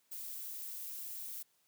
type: noise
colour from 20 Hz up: violet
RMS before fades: -44 dBFS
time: 0.11-1.43 s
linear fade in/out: 10 ms
effects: white hiss -74 dBFS RMS until 1.67 s + high-pass 100 Hz 12 dB/octave